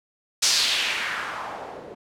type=noise with low-pass filter sweep; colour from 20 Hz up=blue; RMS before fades=-26 dBFS; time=0.42-1.95 s; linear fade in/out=10 ms; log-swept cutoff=5900 to 430 Hz; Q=2; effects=none